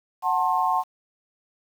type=chord; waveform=sine; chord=F# diminished; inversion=none; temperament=just; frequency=740 / 888 / 1065.6 Hz; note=F#5 / A5 / C6; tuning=0 / +16 / +31 cents; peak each=-24 dBFS; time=0.22-0.84 s; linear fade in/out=50 ms; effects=8-bit